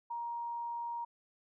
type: tone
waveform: sine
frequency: 941 Hz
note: A#5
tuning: 16 cents sharp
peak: -36 dBFS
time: 0.1-1.05 s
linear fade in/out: 10 ms
effects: none